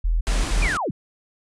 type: tone bursts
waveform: sine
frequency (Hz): 41.2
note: E1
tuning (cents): 0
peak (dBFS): -17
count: 3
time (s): 0.04-0.676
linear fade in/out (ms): 10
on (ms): 170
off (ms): 63
type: noise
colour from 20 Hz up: pink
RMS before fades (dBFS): -28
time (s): 0.27-0.77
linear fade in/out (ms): 0
type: linear sweep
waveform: sine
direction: down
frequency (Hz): 2489 to 98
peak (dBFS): -22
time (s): 0.62-0.91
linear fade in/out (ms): 5
effects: resampled to 22050 Hz